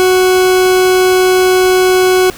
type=tone; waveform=40% pulse; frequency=370 Hz; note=F#4; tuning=in tune; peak=-6 dBFS; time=0-2.3 s; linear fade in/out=0 ms; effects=pink hiss -32 dBFS RMS until 2.37 s